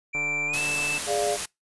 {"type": "tone with pitch glide", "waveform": "triangle", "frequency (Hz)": [2349, 2637], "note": ["D7", "E7"], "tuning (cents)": [0, 0], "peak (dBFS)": -24, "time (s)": [0.13, 0.99], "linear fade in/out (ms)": 20, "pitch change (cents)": 200, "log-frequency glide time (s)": [0.47, 0.59]}
{"type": "click train", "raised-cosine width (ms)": 1, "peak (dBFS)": -25, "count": 123, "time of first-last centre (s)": [0.15, 0.98], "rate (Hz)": 147}
{"type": "noise", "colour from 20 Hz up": "white", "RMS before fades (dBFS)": -30, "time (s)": [0.53, 1.46], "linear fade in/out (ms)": 10}
{"type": "chord", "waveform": "sine", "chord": "D diminished", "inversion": "second", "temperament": "equal", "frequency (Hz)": [415.3, 587.3, 698.5], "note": ["Ab4", "D5", "F5"], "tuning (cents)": [0, 0, 0], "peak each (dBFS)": -27, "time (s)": [1.06, 1.38], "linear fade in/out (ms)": 50}
{"effects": ["noise-tail reverb RT60 0.2 s tail -26 dB re dry", "resampled to 24000 Hz"]}